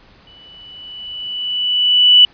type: tone with exponential growth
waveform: sine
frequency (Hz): 2966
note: F#7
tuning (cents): +4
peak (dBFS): -3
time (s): 0.27-2.25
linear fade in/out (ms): 2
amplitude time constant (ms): 430
effects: pink hiss -48 dBFS RMS until 2.33 s + resampled to 11025 Hz